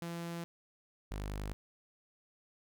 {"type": "tone pair in turn", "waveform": "sawtooth", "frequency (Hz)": [169.7, 50.45], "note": ["F3", "G#1"], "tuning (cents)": [-49, -49], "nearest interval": "octave + major sixth", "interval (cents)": 2100, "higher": "first", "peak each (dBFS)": [-35, -34], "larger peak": "second", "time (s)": [[0.02, 0.44], [1.11, 1.53]], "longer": "neither", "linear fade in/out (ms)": 0, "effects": []}